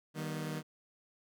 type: chord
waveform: sawtooth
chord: Eb augmented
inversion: none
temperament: just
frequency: 155.56 / 194.45 / 243.1 Hz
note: Eb3 / G3 / B3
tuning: 0 / -14 / -27 cents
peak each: -34 / -40 / -40 dBFS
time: 0.14-0.63 s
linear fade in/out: 50 ms
effects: none